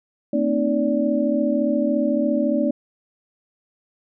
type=tone cluster; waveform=sine; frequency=227.7 / 261.9 / 305.3 / 580 Hz; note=A#3 / C4 / D#4 / D5; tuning=-40 / +2 / -33 / -22 cents; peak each=-23 dBFS; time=0.33-2.71 s; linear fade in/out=5 ms; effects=none